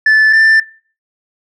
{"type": "tone pair in turn", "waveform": "sine", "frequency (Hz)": [1747, 1775.5], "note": ["A6", "A6"], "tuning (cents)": [-13, 15], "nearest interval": "unison", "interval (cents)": 28, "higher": "second", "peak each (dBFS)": -3, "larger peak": "neither", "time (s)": [[0.06, 0.33], [0.33, 0.6]], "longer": "neither", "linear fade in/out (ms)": 5, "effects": ["noise-tail reverb RT60 0.4 s tail -19 dB re dry", "tanh soft clip ceiling -5 dBFS"]}